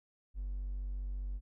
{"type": "tone with hard clipping", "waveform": "triangle", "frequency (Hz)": 47.44, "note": "F#1", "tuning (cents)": 44, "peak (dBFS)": -36, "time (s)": [0.34, 1.41], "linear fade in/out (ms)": 50, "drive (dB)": 4, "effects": []}